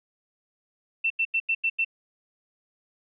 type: tone bursts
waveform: sine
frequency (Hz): 2686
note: E7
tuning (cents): +32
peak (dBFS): -21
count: 6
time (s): 1.04-1.848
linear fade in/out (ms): 10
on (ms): 63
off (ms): 86
effects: none